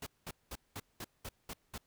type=noise bursts; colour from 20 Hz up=pink; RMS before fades=-43 dBFS; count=8; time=0.02-1.78 s; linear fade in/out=5 ms; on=45 ms; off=200 ms; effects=pink hiss -75 dBFS RMS until 1.86 s